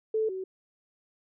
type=tone pair in turn; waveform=sine; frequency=438 / 377 Hz; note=A4 / F#4; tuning=-8 / +32 cents; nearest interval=minor third; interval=260 cents; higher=first; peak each=-24 / -32 dBFS; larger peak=first; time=0.14-0.29 / 0.29-0.44 s; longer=neither; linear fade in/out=5 ms; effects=none